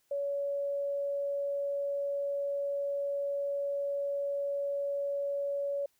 sine tone, 564 Hz, C#5, 30 cents sharp, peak -30 dBFS, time 0.11-5.86 s, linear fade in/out 5 ms, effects white hiss -73 dBFS RMS until 5.99 s

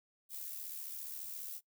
violet noise with amplitude modulation, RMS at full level -42 dBFS, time 0.29-1.61 s, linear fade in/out 50 ms, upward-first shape sine, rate 74.7 Hz, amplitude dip 50%, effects noise-tail reverb RT60 0.1 s tail -20 dB re dry

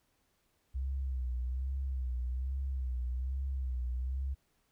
sine tone with vibrato, 64.3 Hz, C2, 30 cents flat, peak -32 dBFS, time 0.74-4.35 s, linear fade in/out 20 ms, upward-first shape sine, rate 1.2 Hz, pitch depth 80 cents each way, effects pink hiss -75 dBFS RMS until 4.71 s

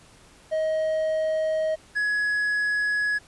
triangle tone pair in turn, 630 / 1681.9 Hz, D#5 / G#6, +21 / +21 cents, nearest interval octave + perfect fourth, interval 1700 cents, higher second, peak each -20 dBFS, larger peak neither, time 0.51-1.76 / 1.95-3.19 s, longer first, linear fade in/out 20 ms, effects pink hiss -53 dBFS RMS until 3.27 s + resampled to 24000 Hz

